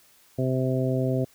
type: harmonic tone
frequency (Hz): 129.9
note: C3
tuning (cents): -12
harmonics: 1 / 2 / 3 / 4 / 5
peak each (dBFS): -25 / -28 / -30 / -31 / -32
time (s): 0.38-1.25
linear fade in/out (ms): 10
effects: white hiss -58 dBFS RMS until 1.34 s